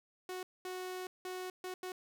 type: tone bursts at uneven times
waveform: sawtooth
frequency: 368.2 Hz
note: F#4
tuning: 8 cents flat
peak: -36 dBFS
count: 5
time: 0.29-0.43 / 0.65-1.07 / 1.25-1.5 / 1.64-1.74 / 1.83-1.92 s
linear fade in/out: 2 ms
effects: none